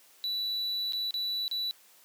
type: tone with dropouts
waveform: triangle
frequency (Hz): 3951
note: B7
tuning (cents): 0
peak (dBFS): -28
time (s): 0.24-1.71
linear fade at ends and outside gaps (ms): 0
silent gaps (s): 0.923-0.933 / 1.108-1.141 / 1.48-1.513
effects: white hiss -59 dBFS RMS until 2.04 s + high-pass 300 Hz 12 dB/octave